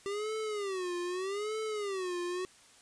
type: tone with vibrato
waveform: square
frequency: 392 Hz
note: G4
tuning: in tune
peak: -34 dBFS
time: 0.06-2.45 s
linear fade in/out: 0 ms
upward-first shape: sine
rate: 0.81 Hz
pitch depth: 190 cents each way
effects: white hiss -59 dBFS RMS until 2.81 s + resampled to 22050 Hz